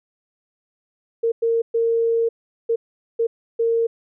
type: tone bursts at uneven times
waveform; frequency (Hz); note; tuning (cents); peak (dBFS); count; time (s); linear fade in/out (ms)
sine; 459.7; A#4; -24; -16; 6; 1.23-1.32 / 1.42-1.62 / 1.74-2.29 / 2.69-2.76 / 3.19-3.27 / 3.59-3.87; 10
effects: none